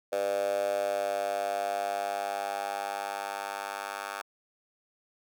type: tone with high-pass filter sweep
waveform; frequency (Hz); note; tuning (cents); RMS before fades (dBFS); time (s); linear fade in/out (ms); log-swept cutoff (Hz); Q
10% pulse; 100; G2; +35; -32; 0.12-4.22; 10; 560 to 980; 6.2
effects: none